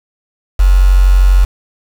sine tone with quantisation, 46.25 Hz, F#1, in tune, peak -4 dBFS, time 0.59-1.45 s, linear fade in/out 10 ms, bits 4, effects none

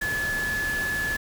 sine tone in noise, 1718 Hz, A6, 42 cents flat, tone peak -25 dBFS, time 0.01-1.17 s, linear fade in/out 10 ms, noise pink, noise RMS -34 dBFS, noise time 0.01-1.17 s, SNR +6 dB, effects none

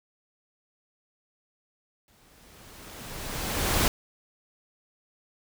pink noise with exponential growth, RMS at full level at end -22 dBFS, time 2.08-3.88 s, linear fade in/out 1 ms, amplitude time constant 390 ms, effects none

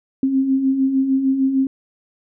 sine beating tone pair, 261.6 / 268.2 Hz, C4 / C4, 0 / +43 cents, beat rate 6.6 Hz, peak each -24 / -15 dBFS, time 0.23-1.67 s, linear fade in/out 2 ms, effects none

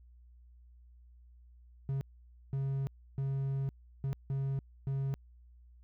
triangle tone bursts at uneven times, 136.2 Hz, C#3, 30 cents flat, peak -29 dBFS, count 6, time 1.89-2.01 / 2.53-2.87 / 3.18-3.69 / 4.04-4.13 / 4.3-4.59 / 4.87-5.14 s, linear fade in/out 0 ms, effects added 60 Hz sine -55 dBFS peak until 5.83 s

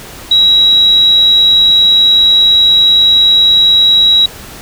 sine tone, 3870 Hz, B7, 36 cents flat, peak -4 dBFS, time 0.31-4.26 s, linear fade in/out 5 ms, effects pink hiss -30 dBFS RMS until 4.61 s

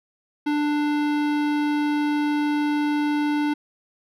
sine tone with hard clipping, 295.6 Hz, D4, 11 cents sharp, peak -22 dBFS, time 0.46-3.54 s, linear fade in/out 10 ms, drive 18 dB, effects none

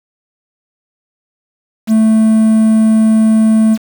triangle tone with quantisation, 220 Hz, A3, in tune, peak -4 dBFS, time 1.87-3.78 s, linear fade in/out 50 ms, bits 5, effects none

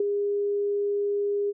sine tone with ADSR envelope, 406.9 Hz, G#4, 35 cents flat, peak -18 dBFS, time 0-1.53 s, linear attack 4 ms, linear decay 12 ms, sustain -5 dB, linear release 37 ms, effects none

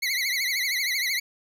25% pulse tone with vibrato, 2093 Hz, C7, in tune, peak -20 dBFS, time 0.02-1.2 s, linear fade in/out 10 ms, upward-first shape triangle, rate 13 Hz, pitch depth 150 cents each way, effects none

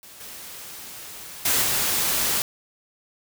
white noise with level steps, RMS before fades -45 / -39 / -21 / -23 dBFS, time 0.03-2.42 s, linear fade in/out 0 ms, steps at 0.2 / 1.45 / 1.62 s, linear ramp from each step 5 ms, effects none

